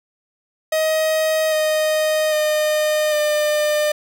45% pulse tone with pitch steps, 630 / 620.3 / 610.7 / 601.2 Hz, D#5 / D#5 / D#5 / D5, +21 / -5 / -32 / +40 cents, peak -16 dBFS, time 0.72-3.92 s, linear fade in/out 5 ms, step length 800 ms, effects none

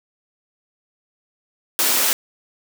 white high-pass noise, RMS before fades -18 dBFS, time 1.79-2.13 s, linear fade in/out 0 ms, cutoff 220 Hz, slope 96 dB/octave, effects none

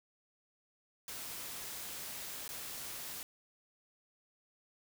white noise with dropouts, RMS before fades -44 dBFS, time 1.08-3.23 s, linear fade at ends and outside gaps 1 ms, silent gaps 2.479-2.49 s, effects none

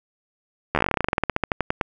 slowing click train, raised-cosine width 0.5 ms, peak -5 dBFS, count 25, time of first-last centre 0.75-1.812 s, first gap 12 ms, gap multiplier 1.1, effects none

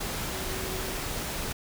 sine tone in noise, 377 Hz, F#4, 32 cents sharp, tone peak -40 dBFS, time 0.32-0.98 s, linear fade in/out 10 ms, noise pink, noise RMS -33 dBFS, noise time 0-1.53 s, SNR -10 dB, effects none

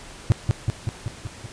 triangle tone with echo, 110.7 Hz, A2, 11 cents sharp, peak -9 dBFS, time 0.3-0.32 s, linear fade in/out 0 ms, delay 190 ms, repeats 6, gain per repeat -3 dB, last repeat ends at 1.46 s, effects pink hiss -42 dBFS RMS until 1.52 s + resampled to 22050 Hz

